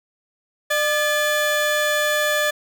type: tone pair together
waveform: 35% pulse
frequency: 600.4 / 1728 Hz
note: D5 / A6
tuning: +38 / -32 cents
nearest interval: octave + tritone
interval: 1830 cents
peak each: -19 dBFS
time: 0.7-2.51 s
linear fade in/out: 10 ms
effects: none